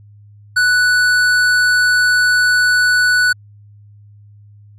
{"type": "tone with hard clipping", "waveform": "triangle", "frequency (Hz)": 1482, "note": "F#6", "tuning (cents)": 2, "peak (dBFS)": -12, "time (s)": [0.56, 3.33], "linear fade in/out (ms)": 10, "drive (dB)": 15, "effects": ["added 103 Hz sine -40 dBFS peak until 4.78 s"]}